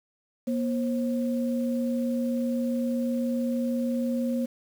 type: tone pair together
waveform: sine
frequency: 239.2 / 533 Hz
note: A#3 / C5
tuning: +45 / +32 cents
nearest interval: octave + major second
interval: 1387 cents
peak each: -25 / -32 dBFS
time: 0.47-4.46 s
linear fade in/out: 10 ms
effects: 8-bit